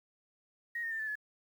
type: tone with pitch steps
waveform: sine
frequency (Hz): 1879 / 1835 / 1792.1 / 1750.1 / 1709.2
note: A#6 / A#6 / A6 / A6 / G#6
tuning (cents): +13 / -28 / +31 / -10 / +49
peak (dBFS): -34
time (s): 0.75-1.155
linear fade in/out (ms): 5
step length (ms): 81
effects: 10-bit